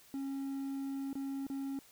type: tone with dropouts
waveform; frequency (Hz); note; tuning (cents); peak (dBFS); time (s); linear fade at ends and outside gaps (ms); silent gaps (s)
triangle; 273.2; C#4; -25; -34; 0.14-1.79; 1; 1.13-1.154 / 1.467-1.5
effects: white hiss -61 dBFS RMS until 1.91 s